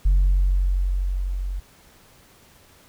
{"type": "tone with level ramp", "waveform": "sine", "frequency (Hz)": 46.11, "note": "F#1", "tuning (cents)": -5, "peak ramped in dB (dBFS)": [-11, -25], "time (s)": [0.05, 1.6], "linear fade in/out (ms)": 10, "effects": ["tanh soft clip ceiling -12 dBFS", "pink hiss -53 dBFS RMS until 2.88 s"]}